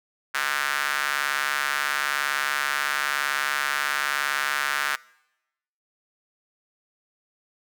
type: tone with high-pass filter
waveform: square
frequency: 70.5 Hz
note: C#2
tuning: 30 cents sharp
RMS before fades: -26 dBFS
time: 0.34-4.96 s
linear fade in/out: 10 ms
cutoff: 1500 Hz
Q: 2.7
effects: noise-tail reverb RT60 0.9 s tail -23 dB re dry